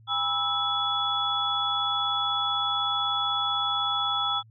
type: tone cluster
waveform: sine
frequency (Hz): 811 / 976 / 1312 / 3401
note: G#5 / B5 / E6 / G#7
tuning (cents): -41 / -21 / -9 / +40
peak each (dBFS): -32 / -36 / -28 / -27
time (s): 0.07-4.43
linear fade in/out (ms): 50
effects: added 111 Hz sine -51 dBFS peak until 4.5 s